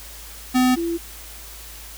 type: tone pair in turn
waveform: square / sine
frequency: 253.6 / 337.6 Hz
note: B3 / E4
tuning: +46 / +41 cents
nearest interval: perfect fourth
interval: 495 cents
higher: second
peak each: -15 / -21 dBFS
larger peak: first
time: 0.54-0.76 / 0.76-0.98 s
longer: neither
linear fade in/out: 20 ms
effects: added 54 Hz sine -41 dBFS peak until 1.97 s + white hiss -40 dBFS RMS until 1.97 s